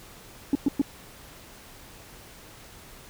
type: tone bursts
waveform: sine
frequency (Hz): 280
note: C#4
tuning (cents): +18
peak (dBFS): -16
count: 3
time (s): 0.53-0.816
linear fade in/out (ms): 2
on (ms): 22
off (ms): 110
effects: tanh soft clip ceiling -15 dBFS + pink hiss -48 dBFS RMS until 3.09 s